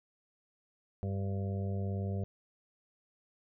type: harmonic tone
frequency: 98 Hz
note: G2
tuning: in tune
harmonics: 1 / 2 / 4 / 5 / 6 / 7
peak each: -33 / -39 / -45 / -47 / -49 / -50 dBFS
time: 1.03-2.24 s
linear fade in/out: 0 ms
effects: none